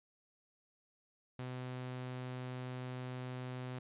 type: tone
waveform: sawtooth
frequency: 126.8 Hz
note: B2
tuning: 46 cents sharp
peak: -37 dBFS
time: 1.39-3.79 s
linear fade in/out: 2 ms
effects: resampled to 8000 Hz